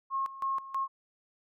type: tone with tremolo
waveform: sine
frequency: 1080 Hz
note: C#6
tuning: 45 cents flat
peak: -28 dBFS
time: 0.1-0.88 s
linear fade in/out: 50 ms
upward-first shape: square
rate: 3.1 Hz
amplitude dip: 80%
effects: none